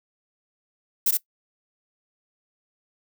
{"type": "noise with echo", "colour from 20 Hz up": "violet", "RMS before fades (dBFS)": -20, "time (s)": [1.06, 1.11], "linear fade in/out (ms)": 5, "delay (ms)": 62, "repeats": 1, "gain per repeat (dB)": -2, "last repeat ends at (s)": 1.172, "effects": ["noise-tail reverb RT60 0.1 s tail -20 dB re dry"]}